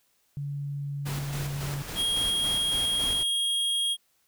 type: tone with pitch glide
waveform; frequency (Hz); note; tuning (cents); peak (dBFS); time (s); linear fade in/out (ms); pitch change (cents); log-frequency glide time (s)
sine; 142.5 to 141.35; C#3 to C#3; +48 to +34; -30; 0.37-1.82; 0; -14; 0.48-1.31
type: noise with tremolo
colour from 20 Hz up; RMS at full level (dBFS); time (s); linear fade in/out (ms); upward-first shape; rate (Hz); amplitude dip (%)
pink; -36; 1.05-3.24; 20; square; 3.6; 35
type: tone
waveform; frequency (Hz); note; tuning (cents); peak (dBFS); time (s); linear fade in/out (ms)
square; 3264; G#7; -31; -25; 1.95-3.97; 50
effects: white hiss -69 dBFS RMS until 4.27 s